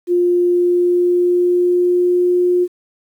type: tone with pitch glide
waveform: sine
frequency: 352.8 to 356.9 Hz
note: F4 to F4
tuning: +18 to +38 cents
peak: -11 dBFS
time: 0.07-2.68 s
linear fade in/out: 50 ms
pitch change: +20 cents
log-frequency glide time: 0.53-2.34 s
effects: 8-bit